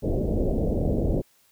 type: low-pass noise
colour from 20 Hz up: pink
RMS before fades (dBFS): -24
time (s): 0.02-1.22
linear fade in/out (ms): 20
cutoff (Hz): 630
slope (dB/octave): 48
effects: white hiss -62 dBFS RMS until 1.51 s